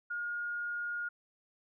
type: tone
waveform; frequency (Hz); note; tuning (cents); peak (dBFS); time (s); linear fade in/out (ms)
sine; 1427; F6; +37; -34; 0.1-1.09; 10
effects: none